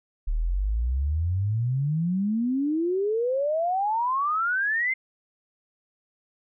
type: exponential sweep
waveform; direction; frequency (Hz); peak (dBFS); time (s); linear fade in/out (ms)
sine; up; 36.14 to 2119; -22; 0.27-4.94; 10
effects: none